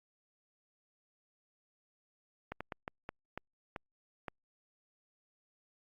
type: slowing click train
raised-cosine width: 0.5 ms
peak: -24 dBFS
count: 8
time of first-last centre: 2.52-4.282 s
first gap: 86 ms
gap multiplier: 1.35
effects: Opus 48 kbps